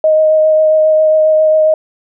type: tone with vibrato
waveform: sine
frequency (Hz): 624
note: D#5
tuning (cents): +5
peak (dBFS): -6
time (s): 0.04-1.74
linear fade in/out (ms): 2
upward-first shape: triangle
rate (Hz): 7.4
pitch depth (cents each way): 14
effects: none